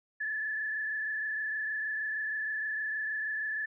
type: tone with frequency modulation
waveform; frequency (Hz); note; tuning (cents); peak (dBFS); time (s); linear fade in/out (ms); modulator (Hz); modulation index
sine; 1735; A6; -25; -31; 0.2-3.66; 10; 26.4; 1.6
effects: none